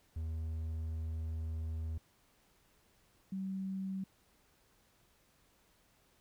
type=tone pair in turn; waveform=triangle / sine; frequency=80.1 / 191.39 Hz; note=E2 / G3; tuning=-49 / -41 cents; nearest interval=octave + minor third; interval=1508 cents; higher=second; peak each=-34 / -36 dBFS; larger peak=first; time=0.16-1.98 / 3.32-4.04 s; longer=first; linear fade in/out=5 ms; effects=pink hiss -70 dBFS RMS until 6.2 s